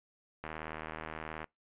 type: click train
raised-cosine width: 0.5 ms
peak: -25 dBFS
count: 80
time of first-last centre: 0.44-1.443 s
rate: 78.8 Hz
effects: noise-tail reverb RT60 0.2 s tail -26 dB re dry + resampled to 8000 Hz